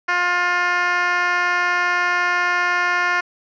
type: tone with band-pass filter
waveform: 10% pulse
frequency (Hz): 354.4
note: F4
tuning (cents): +25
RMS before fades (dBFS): -19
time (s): 0.08-3.21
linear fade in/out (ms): 10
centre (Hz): 1600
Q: 1.3
effects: resampled to 16000 Hz